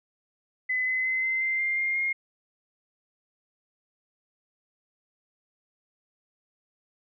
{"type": "tone with pitch steps", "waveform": "sine", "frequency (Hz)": [2017, 2033, 2050, 2067, 2083, 2100, 2117, 2134], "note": ["B6", "B6", "C7", "C7", "C7", "C7", "C7", "C7"], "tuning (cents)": [36, 50, -36, -22, -8, 6, 20, 34], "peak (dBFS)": -24, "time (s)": [0.69, 2.13], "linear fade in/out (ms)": 10, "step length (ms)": 180, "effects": []}